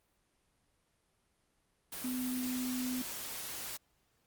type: tone in noise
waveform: sine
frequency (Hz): 252.9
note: B3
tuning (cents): +41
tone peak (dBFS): -34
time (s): 2.04-3.02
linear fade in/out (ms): 5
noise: white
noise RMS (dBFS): -42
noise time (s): 1.92-3.77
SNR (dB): +5
effects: pink hiss -75 dBFS RMS until 4.26 s + Opus 32 kbps